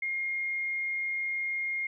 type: tone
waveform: sine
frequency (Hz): 2133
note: C7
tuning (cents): +33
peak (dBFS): -29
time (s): 0.02-1.87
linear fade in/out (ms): 5
effects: none